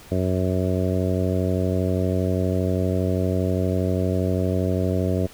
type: harmonic tone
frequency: 92.5 Hz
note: F#2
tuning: in tune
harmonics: 1 / 2 / 3 / 4 / 5 / 6 / 7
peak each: -23 / -26 / -28 / -29 / -30 / -31 / -31 dBFS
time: 0.11-5.27 s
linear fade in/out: 10 ms
effects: pink hiss -46 dBFS RMS until 5.33 s